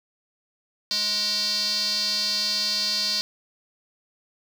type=tone with band-pass filter; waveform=square; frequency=209.4 Hz; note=G#3; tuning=15 cents sharp; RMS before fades=-25 dBFS; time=0.91-3.21 s; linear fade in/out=0 ms; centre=4600 Hz; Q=9.4; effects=7-bit